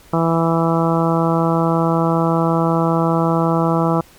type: harmonic tone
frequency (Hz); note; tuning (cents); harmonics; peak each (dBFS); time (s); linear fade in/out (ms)
165.3; E3; +5; 1 / 2 / 3 / 4 / 5 / 6 / 7 / 8; -17 / -20 / -22 / -23 / -24 / -25 / -25 / -26; 0.13-4.01; 5
effects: pink hiss -47 dBFS RMS until 4.18 s + MP3 96 kbps